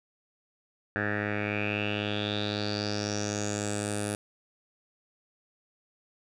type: tone with low-pass filter sweep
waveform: 10% pulse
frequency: 103.83 Hz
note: G#2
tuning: in tune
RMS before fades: -31 dBFS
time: 0.96-4.15 s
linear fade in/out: 0 ms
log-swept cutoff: 1700 to 10000 Hz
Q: 7
effects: none